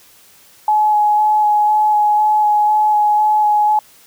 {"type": "tone with vibrato", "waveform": "sine", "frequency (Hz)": 845, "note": "G#5", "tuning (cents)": 30, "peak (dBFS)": -10, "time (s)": [0.68, 3.79], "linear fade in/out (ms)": 2, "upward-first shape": "square", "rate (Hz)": 2, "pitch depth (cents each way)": 11, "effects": ["white hiss -47 dBFS RMS until 4.06 s"]}